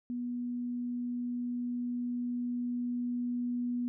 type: tone with level ramp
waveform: sine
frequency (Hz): 243.6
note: B3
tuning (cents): -24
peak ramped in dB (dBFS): -33 to -30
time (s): 0.1-3.88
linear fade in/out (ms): 0
effects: none